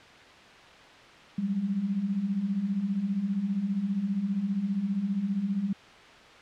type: beating tone pair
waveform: sine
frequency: 185.6 / 200.6 Hz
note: F#3 / G3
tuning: +6 / +40 cents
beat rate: 15 Hz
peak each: -33 / -27 dBFS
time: 1.38-5.73 s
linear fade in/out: 5 ms
effects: white hiss -50 dBFS RMS until 6.41 s + low-pass 3000 Hz 12 dB/octave